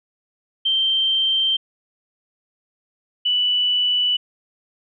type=tone pair in turn; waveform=sine; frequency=3136 / 2967 Hz; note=G7 / F#7; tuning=0 / +4 cents; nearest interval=minor second; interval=96 cents; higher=first; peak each=-16 dBFS; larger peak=neither; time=0.65-1.57 / 3.25-4.17 s; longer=neither; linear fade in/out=10 ms; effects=none